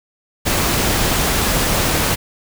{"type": "noise", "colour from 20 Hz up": "pink", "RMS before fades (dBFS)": -17, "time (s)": [0.45, 2.16], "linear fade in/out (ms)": 20, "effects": []}